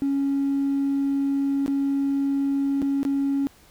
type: tone with dropouts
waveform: triangle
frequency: 277.2 Hz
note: C#4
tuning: in tune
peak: -17 dBFS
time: 0.02-3.47 s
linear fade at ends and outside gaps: 0 ms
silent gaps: 1.662-1.679 / 2.818-2.825 / 3.031-3.051 s
effects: tanh soft clip ceiling -17 dBFS + pink hiss -54 dBFS RMS until 3.7 s